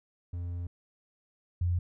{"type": "tone pair in turn", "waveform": ["triangle", "sine"], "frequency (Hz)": [87.31, 87.92], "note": ["F2", "F2"], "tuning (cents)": [0, 12], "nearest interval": "unison", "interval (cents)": 12, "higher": "second", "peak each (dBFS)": [-31, -25], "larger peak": "second", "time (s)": [[0.33, 0.67], [1.61, 1.79]], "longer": "first", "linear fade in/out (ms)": 5, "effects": []}